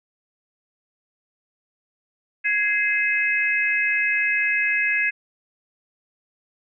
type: tone cluster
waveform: sine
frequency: 1665 / 2085 / 2561 Hz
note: G#6 / C7 / D#7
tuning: +4 / -7 / +49 cents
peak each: -23 dBFS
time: 2.44-5.11 s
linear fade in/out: 20 ms
effects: none